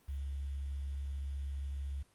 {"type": "tone with quantisation", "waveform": "sine", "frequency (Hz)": 69.3, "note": "C#2", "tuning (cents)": 0, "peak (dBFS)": -36, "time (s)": [0.08, 2.03], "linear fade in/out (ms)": 10, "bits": 10, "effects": ["pink hiss -68 dBFS RMS until 2.14 s", "Opus 32 kbps"]}